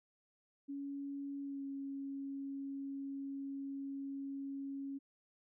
sine tone with pitch glide, 280 to 275.5 Hz, C#4 to C#4, +18 to -11 cents, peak -40 dBFS, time 0.68-4.99 s, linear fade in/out 20 ms, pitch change -29 cents, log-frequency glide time 1.42-1.64 s, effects none

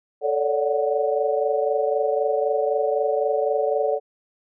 sine chord, D major seventh, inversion second, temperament equal with one note detuned, 440 / 563.4 / 587.3 / 740 Hz, A4 / C#5 / D5 / F#5, 0 / +28 / 0 / 0 cents, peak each -23 / -24 / -26 / -27 dBFS, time 0.21-4 s, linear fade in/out 50 ms, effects none

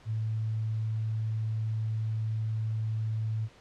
sine tone, 110 Hz, A2, in tune, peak -28 dBFS, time 0.05-3.49 s, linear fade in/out 50 ms, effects pink hiss -57 dBFS RMS until 3.6 s + low-pass 5000 Hz 12 dB/octave

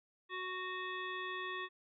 harmonic tone with a mistuned harmonic, 369.4 Hz, F#4, 3 cents flat, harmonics 1 / 3 / 5 / 7 / 9 / 10, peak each -46 / -43 / -43 / -49 / -50 / -56 dBFS, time 0.29-1.69 s, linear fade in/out 50 ms, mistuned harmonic 9, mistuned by +38 cents, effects none

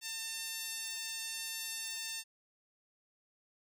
5% pulse tone with high-pass filter, 899 Hz, A5, 37 cents sharp, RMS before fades -41 dBFS, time 0.01-2.24 s, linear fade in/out 50 ms, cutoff 2000 Hz, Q 0.86, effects none

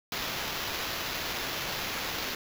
blue noise with sample-and-hold, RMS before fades -34 dBFS, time 0.12-2.35 s, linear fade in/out 2 ms, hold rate 8820 Hz, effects none

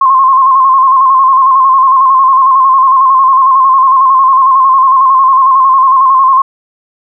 sine tone with vibrato, 1062 Hz, C6, 25 cents sharp, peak -3 dBFS, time 0.01-6.42 s, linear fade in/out 5 ms, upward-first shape square, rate 11 Hz, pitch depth 41 cents each way, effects none

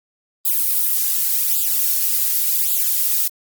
violet noise with flanger, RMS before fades -18 dBFS, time 0.45-3.28 s, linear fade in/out 5 ms, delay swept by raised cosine 0.25 to 3.35 ms, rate 0.88 Hz, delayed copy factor +0.9, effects Opus 32 kbps

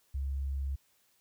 sine tone, 68.4 Hz, C#2, 23 cents flat, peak -31 dBFS, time 0.14-0.76 s, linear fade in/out 10 ms, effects white hiss -70 dBFS RMS until 1.2 s

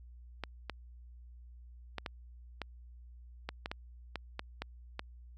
clicks, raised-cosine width 0.3 ms, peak -21 dBFS, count 12, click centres 0.437 / 0.697 / 1.983 / 2.062 / 2.617 / 3.49 / 3.659 / 3.715 / 4.157 / 4.394 / 4.62 / 4.994 s, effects added 60 Hz sine -50 dBFS peak until 5.37 s

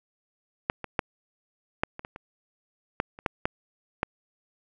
clicks, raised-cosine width 0.5 ms, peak -8 / -19 / -8 / -8 / -22 / -22 / -25 / -9 / -28 / -9 / -9 / -9 dBFS, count 12, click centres 0.699 / 0.843 / 0.992 / 1.835 / 1.994 / 2.049 / 2.161 / 3.001 / 3.189 / 3.262 / 3.455 / 4.031 s, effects none

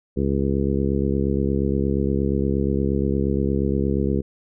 harmonic tone, 68.5 Hz, C#2, 20 cents flat, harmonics 1 / 2 / 3 / 4 / 5 / 6 / 7, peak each -25 / -26 / -24 / -29 / -27 / -27 / -31 dBFS, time 0.16-4.22 s, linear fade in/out 20 ms, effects none

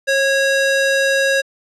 square ring-modulated tone, 1096 Hz, C#6, 20 cents flat, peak -11 dBFS, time 0.07-1.42 s, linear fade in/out 20 ms, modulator 552 Hz, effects low-pass 8000 Hz 12 dB/octave

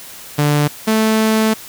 sawtooth tone pair in turn, 147.2 / 219.3 Hz, D3 / A3, +4 / -6 cents, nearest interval perfect fifth, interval 690 cents, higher second, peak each -8 dBFS, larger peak neither, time 0.38-0.68 / 0.87-1.54 s, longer second, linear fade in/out 10 ms, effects white hiss -35 dBFS RMS until 1.68 s

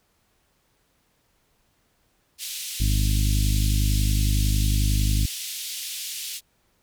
pink band-pass noise, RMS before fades -33 dBFS, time 2.38-6.41 s, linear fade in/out 50 ms, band 2900 to 15000 Hz, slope 24 dB/octave
harmonic tone, 51 Hz, G#1, 31 cents flat, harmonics 1 / 2 / 3 / 4 / 5 / 6, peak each -20 / -24 / -33 / -34 / -36 / -39 dBFS, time 2.8-5.26 s, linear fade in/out 5 ms
effects pink hiss -67 dBFS RMS until 6.82 s

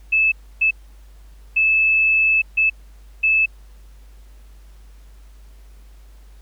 sine tone bursts at uneven times, 2615 Hz, E7, 15 cents flat, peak -13 dBFS, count 5, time 0.12-0.32 / 0.61-0.71 / 1.56-2.42 / 2.57-2.7 / 3.23-3.46 s, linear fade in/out 10 ms, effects added 50 Hz sine -41 dBFS peak until 6.41 s + pink hiss -57 dBFS RMS until 6.41 s

